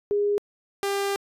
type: tone pair in turn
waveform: sine / sawtooth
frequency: 410 / 398.1 Hz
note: G#4 / G4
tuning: -22 / +27 cents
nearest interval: minor second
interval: 51 cents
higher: first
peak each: -20 dBFS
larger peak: neither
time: 0.11-0.38 / 0.83-1.16 s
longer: second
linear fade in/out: 0 ms
effects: resampled to 32000 Hz